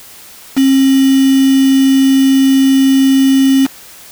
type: tone with quantisation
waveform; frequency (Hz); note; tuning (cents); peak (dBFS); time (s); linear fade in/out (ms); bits
sine; 268.7; C4; +46; -6; 0.56-3.67; 20; 3
effects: white hiss -36 dBFS RMS until 4.11 s